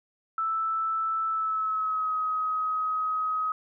sine tone with pitch glide, 1318.5 to 1265.5 Hz, E6 to D#6, 0 to +29 cents, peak -25 dBFS, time 0.38-3.52 s, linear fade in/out 2 ms, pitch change -71 cents, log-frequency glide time 1.28-2.14 s, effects none

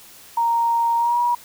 sine tone with pitch glide, 931 to 961.1 Hz, A#5 to B5, -2 to -47 cents, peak -16 dBFS, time 0.37-1.35 s, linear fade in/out 5 ms, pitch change +55 cents, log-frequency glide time 0.97-1.19 s, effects white hiss -45 dBFS RMS until 1.44 s

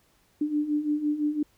sine beating tone pair, 293.7 / 299.6 Hz, D4 / D4, 0 / +35 cents, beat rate 5.9 Hz, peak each -30 / -25 dBFS, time 0.41-1.43 s, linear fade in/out 5 ms, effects pink hiss -65 dBFS RMS until 1.57 s

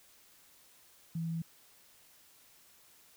sine tone, 164.81 Hz, E3, in tune, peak -33 dBFS, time 1.15-1.42 s, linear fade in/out 5 ms, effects white hiss -62 dBFS RMS until 3.16 s

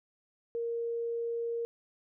sine tone, 466.2 Hz, A#4, in tune, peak -31 dBFS, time 0.55-1.65 s, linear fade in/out 0 ms, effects none

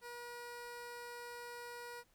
15% pulse tone, 480 Hz, B4, 49 cents flat, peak -40 dBFS, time 0.01-2.04 s, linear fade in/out 50 ms, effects pink hiss -73 dBFS RMS until 2.14 s

